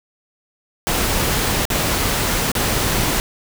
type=noise with dropouts; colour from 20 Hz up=pink; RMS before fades=-19 dBFS; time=0.87-3.2 s; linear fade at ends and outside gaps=0 ms; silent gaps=1.653-1.702 / 2.517-2.552 s; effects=none